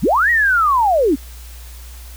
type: linear two-way sweep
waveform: sine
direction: up then down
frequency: 101 to 1931 to 243 Hz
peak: -11 dBFS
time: 0.02-1.16 s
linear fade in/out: 20 ms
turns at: 0.3 s
effects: added 60 Hz sine -33 dBFS peak until 2.16 s + white hiss -42 dBFS RMS until 2.16 s